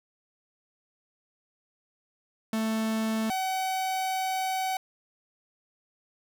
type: tone pair in turn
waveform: 45% pulse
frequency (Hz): 221 / 755.9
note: A3 / F#5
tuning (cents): +8 / +37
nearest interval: octave + major sixth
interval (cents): 2129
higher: second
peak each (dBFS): -26 / -27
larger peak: first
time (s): 2.53-3.3 / 3.3-4.77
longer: second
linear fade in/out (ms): 2
effects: none